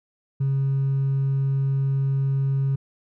triangle tone with hard clipping, 136.3 Hz, C#3, 29 cents flat, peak -19 dBFS, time 0.4-2.76 s, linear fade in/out 10 ms, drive 2 dB, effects none

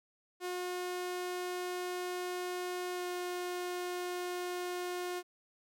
sawtooth tone with pitch glide, 360 to 357.9 Hz, F#4 to F4, -47 to +42 cents, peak -32 dBFS, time 0.4-5.23 s, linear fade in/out 50 ms, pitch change -11 cents, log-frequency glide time 2.94-3.05 s, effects none

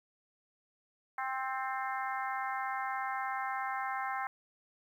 harmonic tone with a mistuned harmonic, 263.3 Hz, C4, 11 cents sharp, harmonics 3 / 4 / 5 / 6 / 7 / 8, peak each -37 / -39 / -41 / -43 / -44 / -45 dBFS, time 1.18-4.27 s, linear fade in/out 2 ms, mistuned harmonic 7, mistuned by -27 cents, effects 11-bit

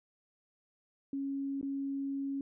sine tone with dropouts, 275.6 Hz, C#4, 10 cents flat, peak -33 dBFS, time 1.13-2.41 s, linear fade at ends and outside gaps 2 ms, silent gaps 1.613-1.628 s, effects none

